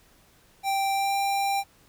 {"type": "tone with pitch glide", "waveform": "square", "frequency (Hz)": [784, 792.2], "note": ["G5", "G5"], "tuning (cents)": [0, 18], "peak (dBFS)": -24, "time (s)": [0.63, 1.64], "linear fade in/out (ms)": 50, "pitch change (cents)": 18, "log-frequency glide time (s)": [0.93, 1.15], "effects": ["pink hiss -59 dBFS RMS until 1.88 s"]}